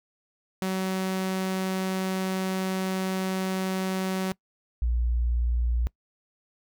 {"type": "tone pair in turn", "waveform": ["sawtooth", "sine"], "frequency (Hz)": [188.5, 59.37], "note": ["F#3", "A#1"], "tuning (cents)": [32, 32], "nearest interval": "octave + minor sixth", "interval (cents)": 2000, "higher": "first", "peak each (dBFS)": -22, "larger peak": "neither", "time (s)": [[0.62, 4.32], [4.82, 5.87]], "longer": "first", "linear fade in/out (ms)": 0, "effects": ["noise-tail reverb RT60 0.1 s tail -23 dB re dry"]}